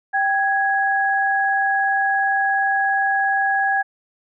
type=tone pair together; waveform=sine; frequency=784 / 1661.2 Hz; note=G5 / G#6; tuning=0 / 0 cents; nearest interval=octave + minor second; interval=1300 cents; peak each=-19 dBFS; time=0.13-3.83 s; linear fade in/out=20 ms; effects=none